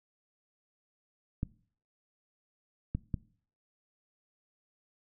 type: clicks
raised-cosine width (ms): 5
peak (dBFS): -19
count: 3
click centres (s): 1.431 / 2.95 / 3.142
effects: noise-tail reverb RT60 0.5 s tail -21 dB re dry